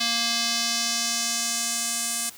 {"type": "tone with band-pass filter sweep", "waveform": "square", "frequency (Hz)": 233.1, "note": "A#3", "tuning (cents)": 0, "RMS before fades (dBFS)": -26, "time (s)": [0, 2.3], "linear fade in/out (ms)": 10, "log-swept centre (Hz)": [4300, 8700], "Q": 1.8, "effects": ["white hiss -46 dBFS RMS until 2.37 s"]}